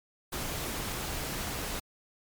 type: noise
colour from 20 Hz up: pink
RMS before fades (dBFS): -35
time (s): 0.32-1.8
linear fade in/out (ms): 10
effects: MP3 96 kbps